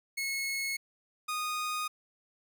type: tone pair in turn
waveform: sawtooth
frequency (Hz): 2183 / 1237.6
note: C#7 / D#6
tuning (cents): -27 / -10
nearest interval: minor seventh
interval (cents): 983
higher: first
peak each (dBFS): -28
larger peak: neither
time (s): 0.17-0.77 / 1.28-1.88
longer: neither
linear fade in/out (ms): 10
effects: none